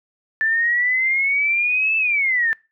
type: exponential two-way sweep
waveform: sine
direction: up then down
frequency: 1757 to 2647 to 1757 Hz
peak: -16 dBFS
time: 0.41-2.53 s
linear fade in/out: 0 ms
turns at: 1.97 s
effects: noise-tail reverb RT60 0.3 s tail -25 dB re dry